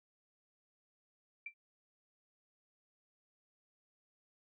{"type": "tone with exponential decay", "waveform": "sine", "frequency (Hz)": 2349, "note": "D7", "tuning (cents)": 0, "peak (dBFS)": -38, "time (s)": [1.46, 1.54], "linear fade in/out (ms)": 5, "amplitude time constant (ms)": 17, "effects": []}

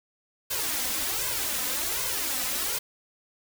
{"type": "noise with flanger", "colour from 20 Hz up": "white", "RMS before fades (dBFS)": -29, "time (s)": [0.5, 2.79], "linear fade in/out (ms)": 10, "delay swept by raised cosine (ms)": [1.9, 4], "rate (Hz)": 1.3, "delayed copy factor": 0.95, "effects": []}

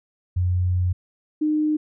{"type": "tone pair in turn", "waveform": "sine", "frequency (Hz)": [90.2, 305.2], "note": ["F#2", "D#4"], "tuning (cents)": [-44, -33], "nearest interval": "octave + major sixth", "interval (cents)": 2111, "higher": "second", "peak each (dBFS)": -18, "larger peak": "neither", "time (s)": [[0.36, 0.93], [1.41, 1.77]], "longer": "first", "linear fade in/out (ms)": 10, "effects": []}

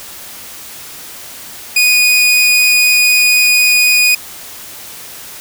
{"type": "tone", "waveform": "sawtooth", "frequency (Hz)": 2474, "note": "D#7", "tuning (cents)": -10, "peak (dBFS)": -4, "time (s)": [1.76, 4.15], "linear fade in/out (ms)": 5, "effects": ["white hiss -31 dBFS RMS until 5.4 s"]}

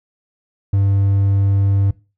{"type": "tone", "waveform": "triangle", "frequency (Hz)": 98.8, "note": "G2", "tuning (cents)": 14, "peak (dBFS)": -10, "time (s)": [0.73, 1.91], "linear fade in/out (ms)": 5, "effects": ["noise-tail reverb RT60 0.3 s tail -20 dB re dry"]}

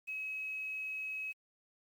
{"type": "tone with quantisation", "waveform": "sine", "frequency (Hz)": 2558, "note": "D#7", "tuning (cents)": 47, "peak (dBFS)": -37, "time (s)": [0.07, 1.33], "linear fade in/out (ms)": 20, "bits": 10, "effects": ["Opus 48 kbps"]}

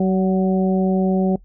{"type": "harmonic tone with a mistuned harmonic", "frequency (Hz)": 189, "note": "F#3", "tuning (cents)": 37, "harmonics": [1, 2, 3, 4], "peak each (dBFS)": [-16, -22, -26, -28], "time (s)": [0, 1.36], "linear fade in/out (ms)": 5, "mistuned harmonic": 4, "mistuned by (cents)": -27, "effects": ["noise-tail reverb RT60 0.1 s tail -21 dB re dry", "added 41 Hz sine -43 dBFS peak until 1.44 s"]}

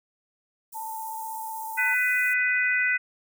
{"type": "high-pass noise", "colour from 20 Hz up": "white", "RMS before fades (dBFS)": -42, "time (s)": [0.72, 2.34], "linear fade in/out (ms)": 10, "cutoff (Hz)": 7500, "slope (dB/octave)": 24}
{"type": "tone with vibrato", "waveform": "sine", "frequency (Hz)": 890, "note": "A5", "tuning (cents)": 20, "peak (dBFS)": -32, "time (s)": [0.74, 1.95], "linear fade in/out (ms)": 20, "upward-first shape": "square", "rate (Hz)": 16, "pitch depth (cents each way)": 14}
{"type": "harmonic tone", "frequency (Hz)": 498.6, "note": "B4", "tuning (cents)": 16, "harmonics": [3, 4, 5], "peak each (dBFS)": [-25, -24, -28], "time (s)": [1.77, 2.98], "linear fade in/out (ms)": 20}
{"effects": []}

